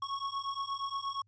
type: beating tone pair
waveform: square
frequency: 1100 / 1108.5 Hz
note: C#6 / C#6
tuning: -14 / 0 cents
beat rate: 8.5 Hz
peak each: -38 / -38 dBFS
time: 0.02-1.22 s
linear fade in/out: 5 ms
effects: added 103 Hz sine -66 dBFS peak until 1.27 s + resampled to 16000 Hz